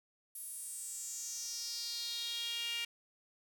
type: tone with high-pass filter sweep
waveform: sawtooth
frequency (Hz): 468.5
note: A#4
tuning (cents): +9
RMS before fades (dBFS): -41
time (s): 0.35-2.85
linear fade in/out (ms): 5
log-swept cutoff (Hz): 11000 to 2600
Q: 4.7
effects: none